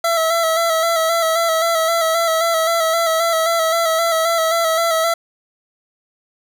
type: tone with vibrato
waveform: 25% pulse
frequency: 659.3 Hz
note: E5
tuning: in tune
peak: -11 dBFS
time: 0.04-5.14 s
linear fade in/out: 5 ms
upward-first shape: square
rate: 3.8 Hz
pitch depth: 33 cents each way
effects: none